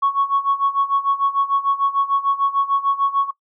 sine tone with tremolo, 1108.7 Hz, C#6, in tune, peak -12 dBFS, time 0.02-3.31 s, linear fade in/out 10 ms, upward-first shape sine, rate 6.7 Hz, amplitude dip 85%, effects noise-tail reverb RT60 0.1 s tail -19 dB re dry + tanh soft clip ceiling -9 dBFS

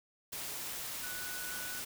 sine tone in noise, 1480 Hz, F#6, in tune, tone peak -44 dBFS, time 1.03-1.8 s, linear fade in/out 10 ms, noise white, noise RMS -41 dBFS, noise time 0.32-1.85 s, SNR -6 dB, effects none

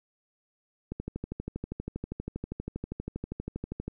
click train, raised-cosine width 3 ms, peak -21 dBFS, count 38, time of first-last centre 0.92-3.88 s, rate 12.5 Hz, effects none

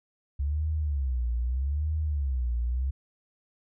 sine tone with vibrato, 67.9 Hz, C#2, 35 cents flat, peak -25 dBFS, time 0.39-2.91 s, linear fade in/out 10 ms, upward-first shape sine, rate 0.8 Hz, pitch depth 240 cents each way, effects none

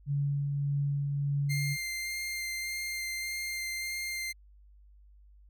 sine tone with tremolo, 142.1 Hz, C#3, 43 cents sharp, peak -26 dBFS, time 0.06-1.77 s, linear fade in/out 50 ms, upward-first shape triangle, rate 1.7 Hz, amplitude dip 30%
sawtooth tone with vibrato, 2100 Hz, C7, 6 cents sharp, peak -30 dBFS, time 1.49-4.33 s, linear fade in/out 20 ms, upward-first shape sine, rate 1.7 Hz, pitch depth 9 cents each way
effects added 50 Hz sine -54 dBFS peak until 5.49 s

